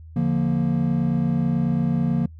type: chord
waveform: triangle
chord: Bb major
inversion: first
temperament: just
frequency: 145.68 / 174.81 / 233.1 Hz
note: D3 / F3 / Bb3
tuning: -14 / +2 / 0 cents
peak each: -21 dBFS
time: 0.16-2.26 s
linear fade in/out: 5 ms
effects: noise-tail reverb RT60 0.1 s tail -24 dB re dry + added 80 Hz sine -39 dBFS peak until 2.39 s